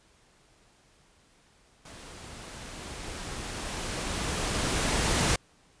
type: noise with level ramp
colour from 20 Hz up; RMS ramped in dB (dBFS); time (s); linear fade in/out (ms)
pink; -47 to -24; 1.85-5.36; 5
effects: pink hiss -62 dBFS RMS until 5.8 s + resampled to 22050 Hz